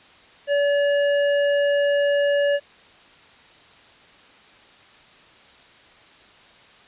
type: tone with hard clipping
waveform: triangle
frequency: 572 Hz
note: D5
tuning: 46 cents flat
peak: -19 dBFS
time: 0.47-2.6 s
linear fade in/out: 50 ms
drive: 17 dB
effects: white hiss -50 dBFS RMS until 6.87 s + resampled to 8000 Hz